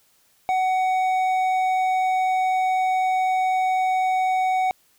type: tone with hard clipping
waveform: triangle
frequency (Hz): 748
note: F#5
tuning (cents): +19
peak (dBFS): -20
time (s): 0.49-4.71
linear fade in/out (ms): 0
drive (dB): 10
effects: white hiss -61 dBFS RMS until 4.98 s